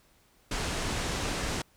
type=low-pass noise; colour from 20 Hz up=pink; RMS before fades=-32 dBFS; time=0.51-1.62 s; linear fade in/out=5 ms; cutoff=8600 Hz; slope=24 dB/octave; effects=pink hiss -64 dBFS RMS until 1.76 s